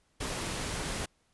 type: noise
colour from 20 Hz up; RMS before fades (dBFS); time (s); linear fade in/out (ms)
pink; -35; 0.2-1.06; 10
effects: pink hiss -71 dBFS RMS until 1.33 s + resampled to 24000 Hz